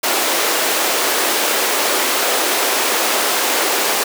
pink high-pass noise, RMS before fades -17 dBFS, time 0.03-4.04 s, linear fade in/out 10 ms, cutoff 350 Hz, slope 24 dB/octave, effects none

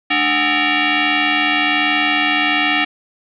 sine tone with frequency modulation, 216.4 Hz, A3, 29 cents flat, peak -13 dBFS, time 0.1-2.85 s, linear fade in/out 10 ms, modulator 514 Hz, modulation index 5.7, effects none

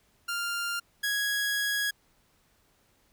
sawtooth tone pair in turn, 1396.9 / 1661.2 Hz, F6 / G#6, 0 / 0 cents, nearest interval minor third, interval 300 cents, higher second, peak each -26 / -23 dBFS, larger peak second, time 0.28-0.8 / 1.03-1.91 s, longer second, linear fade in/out 10 ms, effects pink hiss -67 dBFS RMS until 3.12 s

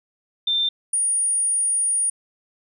sine tone pair in turn, 3580 / 9557 Hz, A7 / D9, +29 / +29 cents, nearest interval octave + perfect fourth, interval 1700 cents, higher second, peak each -18 dBFS, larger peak neither, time 0.47-0.69 / 0.93-2.1 s, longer second, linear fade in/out 5 ms, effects none

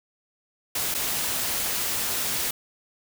white noise with dropouts, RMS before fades -27 dBFS, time 0.75-2.51 s, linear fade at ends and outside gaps 5 ms, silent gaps 0.943-0.947 s, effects none

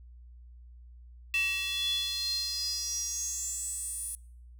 square tone with high-pass filter sweep, 380 Hz, F#4, 46 cents sharp, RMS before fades -33 dBFS, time 1.34-4.15 s, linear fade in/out 0 ms, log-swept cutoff 2600 to 10000 Hz, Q 9, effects noise-tail reverb RT60 0.7 s tail -26 dB re dry + added 60 Hz sine -48 dBFS peak until 4.59 s

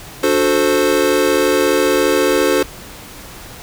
square chord, D dominant seventh, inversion none, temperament equal with one note detuned, 293.7 / 365.5 / 440 / 523.3 Hz, D4 / F#4 / A4 / C5, 0 / -21 / 0 / 0 cents, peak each -20 / -18 / -18 / -18 dBFS, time 0.23-2.63 s, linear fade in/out 5 ms, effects pink hiss -35 dBFS RMS until 3.62 s

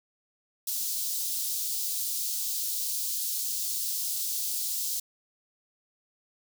white high-pass noise, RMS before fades -31 dBFS, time 0.67-5 s, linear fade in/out 5 ms, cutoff 4100 Hz, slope 24 dB/octave, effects none

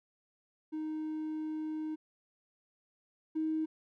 triangle tone pair in turn, 311.1 / 315.1 Hz, D#4 / D#4, 0 / +22 cents, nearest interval unison, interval 22 cents, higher second, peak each -32 / -26 dBFS, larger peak second, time 0.72-1.96 / 3.35-3.66 s, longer first, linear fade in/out 20 ms, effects tanh soft clip ceiling -28 dBFS

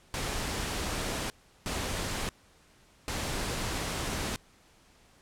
pink noise bursts at uneven times, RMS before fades -33 dBFS, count 3, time 0.14-1.3 / 1.66-2.29 / 3.08-4.36 s, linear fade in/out 0 ms, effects pink hiss -61 dBFS RMS until 5.21 s + low-pass 10000 Hz 12 dB/octave

